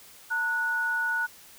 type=tone pair together; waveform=sine; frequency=903 / 1466.8 Hz; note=A5 / F#6; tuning=+45 / -15 cents; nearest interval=minor sixth; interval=840 cents; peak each=-34 / -25 dBFS; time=0.3-1.27 s; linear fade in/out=20 ms; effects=white hiss -51 dBFS RMS until 1.58 s